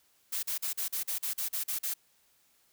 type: noise bursts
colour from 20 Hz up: blue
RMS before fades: -33 dBFS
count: 11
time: 0.32-1.94 s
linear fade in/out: 10 ms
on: 110 ms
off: 41 ms
effects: white hiss -68 dBFS RMS until 2.72 s